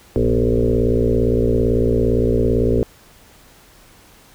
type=tone with frequency modulation; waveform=sine; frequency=250.3 Hz; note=B3; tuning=23 cents sharp; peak=-13 dBFS; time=0.16-2.83 s; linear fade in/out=0 ms; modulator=57.7 Hz; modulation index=4.2; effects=pink hiss -48 dBFS RMS until 4.34 s